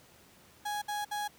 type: tone bursts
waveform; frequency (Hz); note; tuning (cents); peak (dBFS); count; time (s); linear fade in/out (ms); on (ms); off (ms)
35% pulse; 830.6; G#5; 0; -31; 3; 0.65-1.28; 10; 170; 60
effects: pink hiss -59 dBFS RMS until 1.38 s + high-pass 80 Hz 12 dB/octave